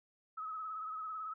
sine tone with vibrato, 1281 Hz, E6, 50 cents flat, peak -39 dBFS, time 0.37-1.34 s, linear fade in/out 10 ms, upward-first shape triangle, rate 18 Hz, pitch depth 52 cents each way, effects none

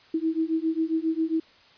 sine beating tone pair, 318.9 / 326.3 Hz, D#4 / E4, +43 / -18 cents, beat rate 7.4 Hz, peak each -26 dBFS, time 0.14-1.4 s, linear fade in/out 5 ms, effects white hiss -55 dBFS RMS until 1.77 s + resampled to 11025 Hz

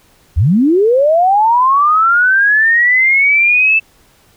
sine linear sweep, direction up, 63.7 to 2652 Hz, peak -7 dBFS, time 0.36-3.8 s, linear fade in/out 20 ms, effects pink hiss -50 dBFS RMS until 4.36 s

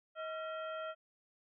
harmonic tone with a mistuned harmonic, 635 Hz, D#5, 35 cents sharp, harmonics 1 / 2 / 3 / 4 / 5, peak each -41 / -43 / -55 / -57 / -54 dBFS, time 0.15-0.95 s, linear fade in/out 50 ms, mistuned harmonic 2, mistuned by +130 cents, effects none

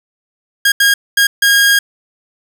sawtooth tone bursts at uneven times, 1629 Hz, G#6, 34 cents flat, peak -4 dBFS, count 4, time 0.65-0.72 / 0.8-0.94 / 1.17-1.27 / 1.42-1.79 s, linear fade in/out 5 ms, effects none

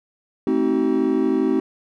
triangle chord, A diminished seventh, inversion none, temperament just, 220 / 264 / 316.8 / 380.2 Hz, A3 / C4 / Eb4 / Gb4, 0 / +16 / +31 / +47 cents, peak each -24 / -19 / -20 / -20 dBFS, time 0.47-1.6 s, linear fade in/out 2 ms, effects none

